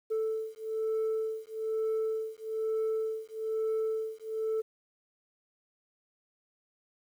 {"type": "beating tone pair", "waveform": "sine", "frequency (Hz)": [440, 441.1], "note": ["A4", "A4"], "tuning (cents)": [0, 4], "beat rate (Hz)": 1.1, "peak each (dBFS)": -31, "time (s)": [0.1, 4.62], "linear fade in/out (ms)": 20, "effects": ["tanh soft clip ceiling -26 dBFS", "10-bit"]}